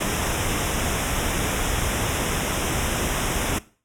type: band-stop noise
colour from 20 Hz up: pink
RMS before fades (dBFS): -24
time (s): 0-3.59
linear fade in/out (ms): 10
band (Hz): 3700 to 5200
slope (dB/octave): 96
effects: noise-tail reverb RT60 0.4 s tail -19 dB re dry + low-pass 12000 Hz 12 dB/octave